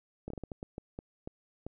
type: slowing click train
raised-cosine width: 2 ms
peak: -26 dBFS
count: 11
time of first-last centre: 0.28-1.666 s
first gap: 23 ms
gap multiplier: 1.37
effects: none